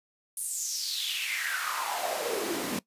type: noise with high-pass filter sweep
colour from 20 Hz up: pink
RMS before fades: -32 dBFS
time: 0.37-2.79 s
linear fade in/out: 2 ms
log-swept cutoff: 10000 to 210 Hz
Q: 4.9
effects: noise-tail reverb RT60 0.1 s tail -21 dB re dry + resampled to 32000 Hz